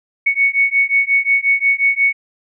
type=beating tone pair; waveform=sine; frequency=2218 / 2223.6 Hz; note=C#7 / C#7; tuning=0 / +5 cents; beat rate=5.6 Hz; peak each=-15 / -15 dBFS; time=0.26-2.13 s; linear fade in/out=10 ms; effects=none